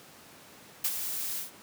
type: noise with ADSR envelope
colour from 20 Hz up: blue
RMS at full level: -26 dBFS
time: 0.84-1.51 s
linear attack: 9 ms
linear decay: 52 ms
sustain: -8 dB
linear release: 130 ms
effects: pink hiss -52 dBFS RMS until 1.62 s + high-pass 150 Hz 12 dB/octave